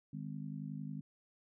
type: harmonic tone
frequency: 51 Hz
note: G#1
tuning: 31 cents flat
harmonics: 3 / 4 / 5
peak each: -43 / -45 / -47 dBFS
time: 0.13-1.01 s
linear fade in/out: 5 ms
effects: none

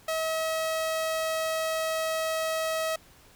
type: tone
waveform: sawtooth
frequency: 641 Hz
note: E5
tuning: 49 cents flat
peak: -23 dBFS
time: 0.08-2.96 s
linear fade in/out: 5 ms
effects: pink hiss -56 dBFS RMS until 3.35 s

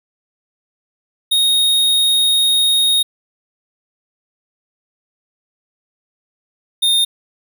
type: tone pair in turn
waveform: square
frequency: 3729 / 3659 Hz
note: A#7 / A#7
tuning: 0 / -33 cents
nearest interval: unison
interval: 33 cents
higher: first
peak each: -12 dBFS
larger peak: neither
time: 1.31-3.03 / 6.82-7.05 s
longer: first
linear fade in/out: 10 ms
effects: none

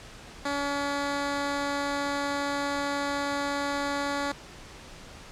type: tone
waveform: 10% pulse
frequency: 283.6 Hz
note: C#4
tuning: 40 cents sharp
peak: -19 dBFS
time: 0.45-4.32 s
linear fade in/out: 5 ms
effects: pink hiss -46 dBFS RMS until 5.31 s + low-pass 7000 Hz 12 dB/octave

